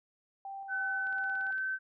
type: tone with tremolo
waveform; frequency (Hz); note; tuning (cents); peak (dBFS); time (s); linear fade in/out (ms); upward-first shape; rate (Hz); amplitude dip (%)
sine; 784; G5; 0; -39; 0.45-1.51; 2; square; 2.8; 25
type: tone with pitch glide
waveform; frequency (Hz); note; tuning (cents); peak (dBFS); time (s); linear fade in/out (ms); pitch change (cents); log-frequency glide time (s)
sine; 1516 to 1537.2; F#6 to G6; +42 to -34; -31; 0.68-1.79; 50; +24; 1.39-1.56
type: click train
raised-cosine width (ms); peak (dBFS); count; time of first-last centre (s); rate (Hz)
0.3; -39; 10; 1.07-1.581; 17.6
effects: none